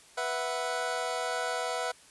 25% pulse chord, B suspended fourth, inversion none, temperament equal, 493.9 / 659.3 / 740 Hz, B4 / E5 / F#5, 0 / 0 / 0 cents, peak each -31 dBFS, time 0.17-1.92 s, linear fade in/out 10 ms, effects white hiss -56 dBFS RMS until 2.1 s + resampled to 24000 Hz

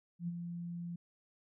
sine tone with ADSR envelope, 172.2 Hz, F3, 24 cents flat, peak -33 dBFS, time 0.19-0.96 s, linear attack 89 ms, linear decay 31 ms, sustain -6 dB, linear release 6 ms, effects none

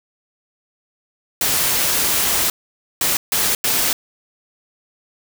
white noise bursts at uneven times, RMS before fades -18 dBFS, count 4, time 1.41-2.5 / 3.01-3.17 / 3.32-3.55 / 3.64-3.93 s, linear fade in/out 2 ms, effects none

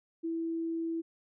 sine tone, 329.6 Hz, E4, in tune, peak -31 dBFS, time 0.23-1.02 s, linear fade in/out 20 ms, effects none

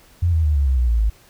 sine tone with pitch steps, 86.6 / 80.8 / 75.39 / 70.34 / 65.63 / 61.24 / 57.13 / 53.31 Hz, F2 / E2 / D2 / C#2 / C2 / B1 / A#1 / G#1, -14 / -34 / +46 / +26 / +6 / -14 / -34 / +46 cents, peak -14 dBFS, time 0.22-1.1 s, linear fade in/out 10 ms, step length 110 ms, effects pink hiss -51 dBFS RMS until 1.29 s

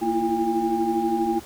sine tone cluster, 231 / 327.9 / 340.3 / 807 Hz, A#3 / E4 / F4 / G#5, -16 / -9 / -45 / -50 cents, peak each -28 / -28 / -24 / -25 dBFS, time 0.01-1.4 s, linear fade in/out 20 ms, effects pink hiss -44 dBFS RMS until 1.45 s

